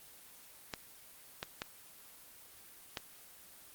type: clicks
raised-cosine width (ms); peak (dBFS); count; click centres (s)
0.2; -19; 4; 0.738 / 1.429 / 1.619 / 2.972
effects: white hiss -56 dBFS RMS until 3.74 s + Opus 24 kbps